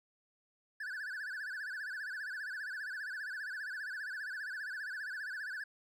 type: tone with vibrato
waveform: triangle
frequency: 1608 Hz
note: G6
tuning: 44 cents sharp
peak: -37 dBFS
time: 0.8-5.64 s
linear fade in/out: 5 ms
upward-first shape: sine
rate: 15 Hz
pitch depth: 160 cents each way
effects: none